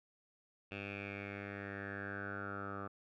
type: tone with low-pass filter sweep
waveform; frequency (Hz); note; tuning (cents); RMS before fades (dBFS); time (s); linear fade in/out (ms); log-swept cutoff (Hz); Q
10% pulse; 99.9; G2; +33; -44; 0.71-2.88; 10; 2700 to 1200; 7
effects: none